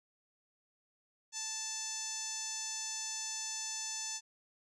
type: tone with low-pass filter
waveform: 5% pulse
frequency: 880 Hz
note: A5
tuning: in tune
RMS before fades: -40 dBFS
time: 1.32-4.21 s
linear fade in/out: 50 ms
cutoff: 6500 Hz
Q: 4.9
effects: none